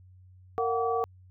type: tone cluster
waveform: sine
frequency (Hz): 460 / 706 / 745 / 1148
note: A#4 / F5 / F#5 / D6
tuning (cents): -23 / +19 / +12 / -40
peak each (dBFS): -28 / -36 / -30 / -32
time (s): 0.58-1.04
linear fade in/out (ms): 0
effects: added 92 Hz sine -51 dBFS peak until 1.3 s